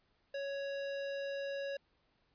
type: tone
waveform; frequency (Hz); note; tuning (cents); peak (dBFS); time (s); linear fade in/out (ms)
square; 556; C#5; +5; -38; 0.34-1.77; 5
effects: pink hiss -75 dBFS RMS until 2.34 s + resampled to 11025 Hz